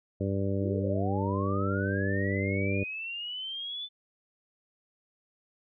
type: harmonic tone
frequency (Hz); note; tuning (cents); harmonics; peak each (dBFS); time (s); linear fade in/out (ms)
98.2; G2; +4; 1 / 2 / 3 / 4 / 5 / 6; -30 / -33 / -35 / -36 / -37 / -38; 0.2-2.84; 10
type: linear sweep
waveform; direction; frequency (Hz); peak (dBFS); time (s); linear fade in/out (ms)
sine; up; 277.4 to 3520; -34; 0.6-3.89; 50
effects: none